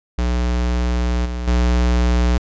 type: tone with level steps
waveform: square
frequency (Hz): 60.5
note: B1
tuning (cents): -35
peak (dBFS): -17 / -23 / -14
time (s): 0.18-2.38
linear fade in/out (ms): 5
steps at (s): 1.25 / 1.47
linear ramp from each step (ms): 10
effects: resampled to 16000 Hz